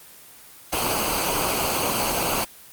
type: noise with comb filter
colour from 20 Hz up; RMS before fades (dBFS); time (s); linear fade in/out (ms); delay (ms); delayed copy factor
pink; -23; 0.72-2.45; 10; 0.55; -0.75
effects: white hiss -46 dBFS RMS until 2.72 s + Opus 24 kbps

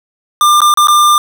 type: tone with dropouts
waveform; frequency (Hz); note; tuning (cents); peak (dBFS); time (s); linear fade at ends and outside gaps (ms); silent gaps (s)
square; 1196; D6; +31; -6; 0.41-1.18; 1; 0.605-0.617 / 0.74-0.773 / 0.872-0.883
effects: none

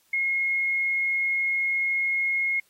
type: tone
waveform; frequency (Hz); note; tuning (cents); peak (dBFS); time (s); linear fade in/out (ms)
sine; 2157; C#7; -48; -22; 0.13-2.6; 5
effects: white hiss -64 dBFS RMS until 2.69 s + AAC 48 kbps

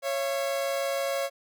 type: tone pair together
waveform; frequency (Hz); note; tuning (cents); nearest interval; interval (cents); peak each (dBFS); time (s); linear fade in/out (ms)
40% pulse; 551.7 / 678; C#5 / E5; -8 / +49; major third; 357; -27 / -32; 0.02-1.3; 50
effects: none

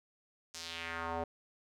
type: tone with band-pass filter sweep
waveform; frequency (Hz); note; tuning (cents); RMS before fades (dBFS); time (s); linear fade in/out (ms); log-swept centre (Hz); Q
square; 83.3; E2; +19; -40; 0.54-1.24; 5; 6300 to 620; 2
effects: none

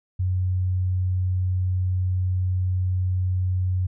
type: tone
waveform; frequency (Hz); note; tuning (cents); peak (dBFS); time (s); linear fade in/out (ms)
sine; 92; F#2; -9; -20; 0.19-3.87; 10
effects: none

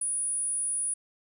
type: tone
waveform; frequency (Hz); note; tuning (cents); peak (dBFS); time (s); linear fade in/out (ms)
sine; 9750; D#9; -36; -27; 0.01-0.94; 5
effects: none

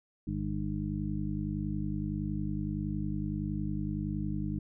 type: harmonic tone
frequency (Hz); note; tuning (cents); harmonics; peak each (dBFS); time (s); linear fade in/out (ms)
50.8; G#1; -38; 1 / 2 / 3 / 4 / 6; -38 / -40 / -36 / -36 / -38; 0.27-4.59; 5
effects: none

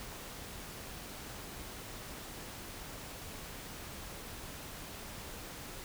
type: silence
effects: pink hiss -46 dBFS RMS until 5.84 s

